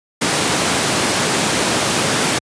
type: high-pass noise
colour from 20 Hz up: pink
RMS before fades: -17 dBFS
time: 0.21-2.39 s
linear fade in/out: 10 ms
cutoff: 150 Hz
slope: 12 dB/octave
effects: high-pass 80 Hz 12 dB/octave + resampled to 22050 Hz

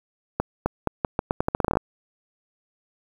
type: accelerating click train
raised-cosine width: 1 ms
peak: -7 dBFS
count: 16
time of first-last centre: 0.4-1.771 s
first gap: 260 ms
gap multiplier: 0.82
effects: 7-bit

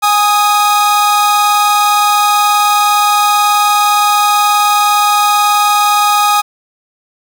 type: tone pair together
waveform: 45% pulse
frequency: 826 / 1248.5 Hz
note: G#5 / D#6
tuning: -10 / +6 cents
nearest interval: perfect fifth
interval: 716 cents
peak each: -11 dBFS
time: 0.02-6.42 s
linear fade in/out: 20 ms
effects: none

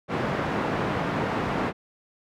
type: band-pass noise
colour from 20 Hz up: pink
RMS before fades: -27 dBFS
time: 0.08-1.73 s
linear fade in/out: 50 ms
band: 130 to 1600 Hz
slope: 12 dB/octave
effects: none

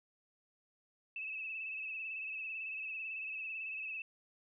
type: tone with vibrato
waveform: sine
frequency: 2606 Hz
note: E7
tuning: 20 cents flat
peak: -39 dBFS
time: 1.16-4.02 s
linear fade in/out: 2 ms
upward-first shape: sine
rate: 18 Hz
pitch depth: 47 cents each way
effects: none

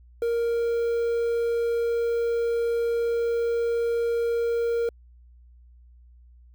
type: tone with quantisation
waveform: triangle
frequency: 467.3 Hz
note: A#4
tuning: 4 cents sharp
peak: -20 dBFS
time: 0.22-4.89 s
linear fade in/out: 2 ms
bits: 8
effects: added 60 Hz sine -49 dBFS peak until 6.54 s

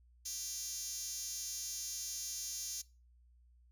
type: tone with high-pass filter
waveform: 5% pulse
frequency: 393.4 Hz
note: G4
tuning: 6 cents sharp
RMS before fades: -42 dBFS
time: 0.25-2.82 s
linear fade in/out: 10 ms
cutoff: 6700 Hz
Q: 6.8
effects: noise-tail reverb RT60 0.3 s tail -20 dB re dry + added 60 Hz sine -62 dBFS peak until 3.71 s

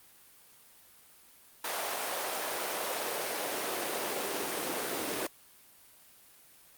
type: noise with high-pass filter sweep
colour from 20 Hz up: pink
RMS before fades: -34 dBFS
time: 1.64-5.27 s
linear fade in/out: 5 ms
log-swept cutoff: 670 to 330 Hz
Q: 1.5
effects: white hiss -58 dBFS RMS until 6.77 s + Opus 32 kbps

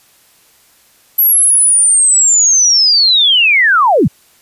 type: linear sweep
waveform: sine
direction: down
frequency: 11840 to 90.6 Hz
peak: -6 dBFS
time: 1.18-4.08 s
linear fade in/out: 10 ms
effects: white hiss -49 dBFS RMS until 4.41 s + resampled to 32000 Hz

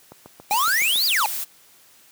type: click train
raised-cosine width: 1 ms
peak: -26 dBFS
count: 7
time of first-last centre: 0.12-0.959 s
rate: 7.15 Hz
type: noise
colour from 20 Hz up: blue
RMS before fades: -28 dBFS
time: 0.5-1.45 s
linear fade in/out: 20 ms
type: exponential two-way sweep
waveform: square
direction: up then down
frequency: 784 to 4978 to 784 Hz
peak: -19 dBFS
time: 0.51-1.26 s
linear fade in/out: 0 ms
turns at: 1.06 s
effects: white hiss -53 dBFS RMS until 2.11 s + high-pass 100 Hz 12 dB/octave

